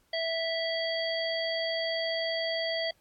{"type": "harmonic tone", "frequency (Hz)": 657, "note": "E5", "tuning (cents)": -6, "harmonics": [1, 3, 5, 7], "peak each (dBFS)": [-31, -35, -36, -36], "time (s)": [0.13, 2.91], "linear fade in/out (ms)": 5, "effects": ["pink hiss -69 dBFS RMS until 3 s", "AAC 64 kbps"]}